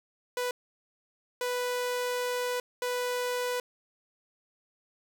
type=tone bursts at uneven times; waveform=sawtooth; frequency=494 Hz; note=B4; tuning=in tune; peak=-25 dBFS; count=3; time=0.37-0.51 / 1.41-2.6 / 2.82-3.6 s; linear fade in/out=2 ms; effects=none